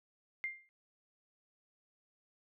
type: tone with exponential decay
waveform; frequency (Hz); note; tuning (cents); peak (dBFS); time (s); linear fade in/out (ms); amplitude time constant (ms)
sine; 2100; C7; +6; -32; 0.44-0.69; 0; 53
effects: none